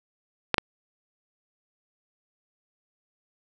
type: clicks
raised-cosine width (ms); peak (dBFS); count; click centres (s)
0.3; -4; 2; 0.543 / 0.582
effects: none